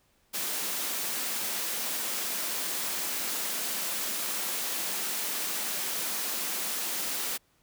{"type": "high-pass noise", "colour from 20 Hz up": "white", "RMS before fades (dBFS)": -32, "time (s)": [0.33, 7.38], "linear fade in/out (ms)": 20, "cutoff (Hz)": 170, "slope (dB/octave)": 96, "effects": ["pink hiss -68 dBFS RMS until 7.62 s"]}